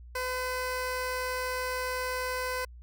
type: tone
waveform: 15% pulse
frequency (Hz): 507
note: B4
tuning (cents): +45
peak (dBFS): -24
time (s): 0.15-2.65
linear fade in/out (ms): 5
effects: added 60 Hz sine -45 dBFS peak until 2.82 s